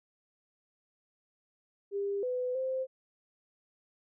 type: tone with pitch steps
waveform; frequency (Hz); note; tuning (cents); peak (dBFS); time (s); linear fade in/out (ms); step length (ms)
sine; 400.5 / 501 / 522; G4 / B4 / C5; +37 / +25 / -4; -30; 1.91-2.87; 50; 320
effects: none